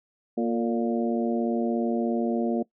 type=harmonic tone with a mistuned harmonic; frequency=117.2 Hz; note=A#2; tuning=10 cents sharp; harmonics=2 / 3 / 4 / 5 / 6; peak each=-25 / -29 / -31 / -33 / -35 dBFS; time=0.37-2.63 s; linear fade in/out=10 ms; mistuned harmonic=4; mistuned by=-51 cents; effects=noise-tail reverb RT60 0.1 s tail -20 dB re dry